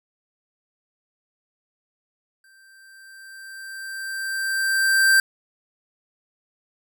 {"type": "tone with exponential growth", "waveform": "square", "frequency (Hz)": 1568, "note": "G6", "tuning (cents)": 0, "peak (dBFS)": -13, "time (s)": [2.44, 5.2], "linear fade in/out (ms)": 2, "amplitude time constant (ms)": 600, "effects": []}